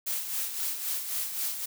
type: noise with tremolo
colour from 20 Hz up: blue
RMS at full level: -30 dBFS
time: 0.06-1.66 s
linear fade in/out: 10 ms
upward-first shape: sine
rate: 3.8 Hz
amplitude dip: 55%
effects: none